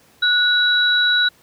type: tone pair together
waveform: sine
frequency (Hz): 1466 / 3900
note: F#6 / B7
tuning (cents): -16 / -23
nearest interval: octave + perfect fourth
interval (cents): 1693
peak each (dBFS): -16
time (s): 0.22-1.29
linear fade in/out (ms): 10
effects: pink hiss -53 dBFS RMS until 1.42 s + high-pass 100 Hz 12 dB/octave